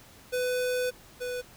square tone pair in turn, 499.6 / 495.6 Hz, B4 / B4, +20 / +6 cents, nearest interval unison, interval 14 cents, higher first, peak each -27 / -32 dBFS, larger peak first, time 0.32-0.91 / 1.2-1.42 s, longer first, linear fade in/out 20 ms, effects pink hiss -53 dBFS RMS until 1.56 s

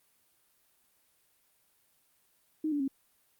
sine tone with pitch steps, 311 / 290.2 / 270.7 Hz, D#4 / D4 / C#4, -1 / -21 / -41 cents, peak -28 dBFS, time 2.64-2.88 s, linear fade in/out 5 ms, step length 80 ms, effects white hiss -70 dBFS RMS until 3.39 s + Opus 32 kbps

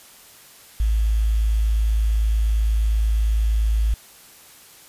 sine tone with quantisation, 54.3 Hz, A1, 22 cents flat, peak -16 dBFS, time 0.8-3.94 s, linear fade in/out 0 ms, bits 7, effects white hiss -47 dBFS RMS until 4.88 s + resampled to 32000 Hz

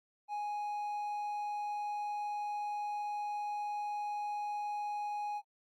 triangle tone, 830.6 Hz, G#5, in tune, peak -33 dBFS, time 0.28-5.42 s, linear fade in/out 50 ms, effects AAC 48 kbps

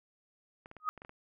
clicks, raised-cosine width 0.5 ms, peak -34 dBFS, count 7, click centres 0.659 / 0.714 / 0.767 / 0.977 / 1.019 / 1.049 / 1.094 s
sine tone with exponential growth, 1253 Hz, D#6, 12 cents sharp, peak -25 dBFS, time 0.8-0.89 s, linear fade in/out 0 ms, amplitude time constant 18 ms
effects none

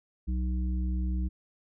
harmonic tone, 62.4 Hz, B1, 19 cents sharp, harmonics 1 / 3 / 5, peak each -27 / -36 / -42 dBFS, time 0.27-1.29 s, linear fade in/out 20 ms, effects none

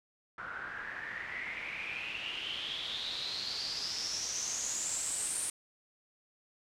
white noise with low-pass filter sweep, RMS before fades -38 dBFS, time 0.38-5.5 s, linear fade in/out 2 ms, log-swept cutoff 1400 to 9200 Hz, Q 8.3, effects none

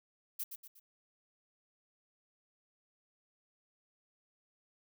violet noise with echo, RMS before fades -38 dBFS, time 0.39-0.44 s, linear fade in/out 10 ms, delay 120 ms, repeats 3, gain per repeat -7 dB, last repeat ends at 0.8 s, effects none

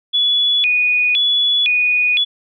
sine tone with vibrato, 2904 Hz, F#7, 33 cents flat, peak -12 dBFS, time 0.13-2.25 s, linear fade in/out 20 ms, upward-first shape square, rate 0.98 Hz, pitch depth 280 cents each way, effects none

